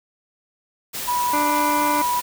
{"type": "noise", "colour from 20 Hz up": "white", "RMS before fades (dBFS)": -29, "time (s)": [0.93, 2.22], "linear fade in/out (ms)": 20}
{"type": "tone", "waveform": "sine", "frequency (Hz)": 979, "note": "B5", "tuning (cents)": -15, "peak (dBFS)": -19, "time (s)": [1.07, 2.21], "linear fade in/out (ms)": 20}
{"type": "harmonic tone", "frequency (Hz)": 295.4, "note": "D4", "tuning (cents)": 10, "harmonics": [1, 2, 3, 4, 5, 7, 8], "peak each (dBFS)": [-25, -28, -30, -31, -32, -33, -34], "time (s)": [1.33, 2.02], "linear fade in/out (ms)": 5}
{"effects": []}